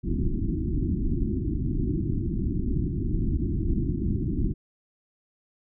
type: low-pass noise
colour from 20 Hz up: pink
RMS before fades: -26 dBFS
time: 0.03-4.54 s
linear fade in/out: 20 ms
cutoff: 360 Hz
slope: 96 dB/octave
effects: none